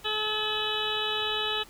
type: harmonic tone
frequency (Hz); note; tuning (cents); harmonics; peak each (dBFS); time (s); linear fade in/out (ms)
428.5; A4; -46; 1 / 2 / 3 / 4 / 6 / 7 / 8 / 9; -35 / -37 / -36 / -37 / -37 / -32 / -35 / -34; 0.04-1.64; 20
effects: pink hiss -52 dBFS RMS until 1.69 s